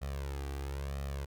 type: tone with flanger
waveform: sawtooth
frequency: 69.3 Hz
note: C#2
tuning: in tune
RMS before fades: -38 dBFS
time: 0.01-1.26 s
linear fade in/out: 20 ms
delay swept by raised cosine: 1.6 to 2.58 ms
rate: 1 Hz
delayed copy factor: +0.8
effects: none